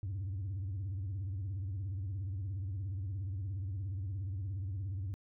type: tone with vibrato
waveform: sine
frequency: 96.3 Hz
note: G2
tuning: 30 cents flat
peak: -33 dBFS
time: 0.03-5.14 s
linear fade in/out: 0 ms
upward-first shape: sine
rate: 17 Hz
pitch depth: 160 cents each way
effects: tanh soft clip ceiling -34 dBFS